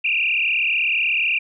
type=tone with frequency modulation; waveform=sine; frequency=2576 Hz; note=E7; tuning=41 cents flat; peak=-17 dBFS; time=0.04-1.39 s; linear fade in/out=10 ms; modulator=36.1 Hz; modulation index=6.1; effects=none